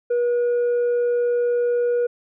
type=tone with tanh clipping; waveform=sine; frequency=482 Hz; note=B4; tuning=42 cents flat; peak=-18 dBFS; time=0.1-2.07 s; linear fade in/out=10 ms; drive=2 dB; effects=none